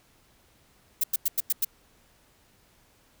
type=noise bursts; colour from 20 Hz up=violet; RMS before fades=-24 dBFS; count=6; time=1.01-1.648 s; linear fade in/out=5 ms; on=28 ms; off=94 ms; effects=pink hiss -62 dBFS RMS until 3.2 s